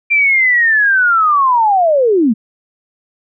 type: linear sweep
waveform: sine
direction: down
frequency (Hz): 2378 to 201.5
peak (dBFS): -8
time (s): 0.1-2.34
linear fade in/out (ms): 20
effects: none